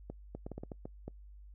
clicks, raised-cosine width 2 ms, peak -28 dBFS, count 9, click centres 0.1 / 0.35 / 0.465 / 0.517 / 0.58 / 0.635 / 0.718 / 0.855 / 1.08 s, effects noise-tail reverb RT60 0.1 s tail -25 dB re dry + added 50 Hz sine -50 dBFS peak until 1.54 s

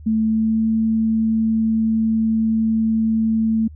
sine tone with pitch glide, 220 to 222.3 Hz, A3 to A3, 0 to +18 cents, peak -15 dBFS, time 0.06-3.68 s, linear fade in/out 10 ms, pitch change +18 cents, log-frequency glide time 0.27-0.64 s, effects added 76 Hz sine -36 dBFS peak until 3.75 s

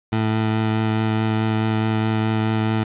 20% pulse tone with vibrato, 110 Hz, A2, in tune, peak -13 dBFS, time 0.12-2.84 s, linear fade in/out 10 ms, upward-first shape triangle, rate 4.7 Hz, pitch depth 13 cents each way, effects resampled to 8000 Hz + 7-bit

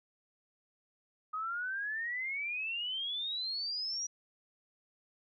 sine exponential sweep, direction up, 1244.5 to 5820 Hz, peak -34 dBFS, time 1.33-4.07 s, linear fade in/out 10 ms, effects none

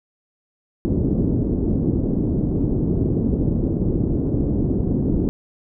white low-pass noise, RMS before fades -20 dBFS, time 0.85-5.29 s, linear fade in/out 0 ms, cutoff 330 Hz, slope 24 dB/octave, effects none

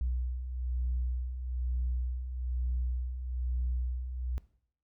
sine beating tone pair, 61.1 / 62.2 Hz, B1 / B1, -18 / +13 cents, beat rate 1.1 Hz, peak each -37 / -30 dBFS, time 0.01-4.38 s, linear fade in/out 0 ms, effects noise-tail reverb RT60 0.6 s tail -19 dB re dry + tanh soft clip ceiling -25 dBFS

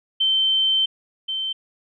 sine tone pair in turn, 3100 / 3100 Hz, G7 / G7, -20 / -20 cents, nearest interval unison, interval 0 cents, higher neither, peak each -16 / -23 dBFS, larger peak first, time 0.2-0.86 / 1.28-1.53 s, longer first, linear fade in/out 10 ms, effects none

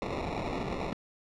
white noise with sample-and-hold, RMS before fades -34 dBFS, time 0.02-0.93 s, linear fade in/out 0 ms, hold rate 1575 Hz, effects low-pass 4000 Hz 12 dB/octave

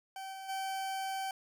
40% pulse tone with level steps, 771 Hz, G5, 29 cents flat, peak -40 / -42 / -34 dBFS, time 0.16-1.31 s, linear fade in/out 2 ms, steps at 0.32 / 0.48 s, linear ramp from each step 20 ms, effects none

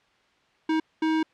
square tone bursts at uneven times, 317.3 Hz, D#4, 34 cents sharp, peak -22 dBFS, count 2, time 0.69-0.8 / 1.02-1.23 s, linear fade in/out 5 ms, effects white hiss -63 dBFS RMS until 1.33 s + low-pass 3000 Hz 12 dB/octave

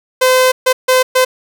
sawtooth tone bursts at uneven times, 513 Hz, C5, 34 cents flat, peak -4 dBFS, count 4, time 0.21-0.52 / 0.66-0.73 / 0.88-1.03 / 1.15-1.25 s, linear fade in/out 10 ms, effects none

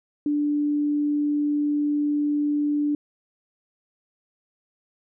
sine tone, 293.7 Hz, D4, in tune, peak -20 dBFS, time 0.26-2.95 s, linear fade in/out 2 ms, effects none

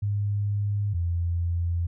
sine tone pair in turn, 102.3 / 85.74 Hz, G#2 / F2, -26 / -31 cents, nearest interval minor third, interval 305 cents, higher first, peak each -23 dBFS, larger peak neither, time 0.02-0.94 / 0.94-1.87 s, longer second, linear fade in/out 10 ms, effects none

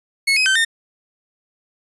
30% pulse tone with pitch steps, 2191 / 2530 / 1545 / 1822 Hz, C#7 / D#7 / G6 / A#6, -21 / +28 / -26 / -40 cents, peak -11 dBFS, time 0.27-0.65 s, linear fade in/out 10 ms, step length 95 ms, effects resampled to 24000 Hz

